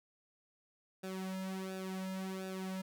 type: tone with flanger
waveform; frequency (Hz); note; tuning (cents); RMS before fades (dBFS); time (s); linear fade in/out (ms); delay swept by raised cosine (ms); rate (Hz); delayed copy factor
sawtooth; 189; F#3; +37; -41; 1.03-2.82; 10; 0.95 to 2.65; 1.4; -0.8
effects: none